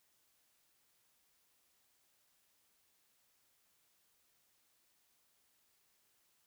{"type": "silence", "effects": ["white hiss -75 dBFS RMS until 6.46 s"]}